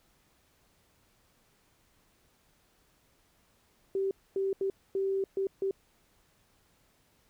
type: tone bursts at uneven times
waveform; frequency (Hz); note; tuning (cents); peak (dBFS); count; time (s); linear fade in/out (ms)
sine; 388.1; G4; -17; -27; 6; 3.95-4.11 / 4.36-4.53 / 4.61-4.7 / 4.95-5.24 / 5.37-5.47 / 5.62-5.71; 2
effects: pink hiss -68 dBFS RMS until 7.29 s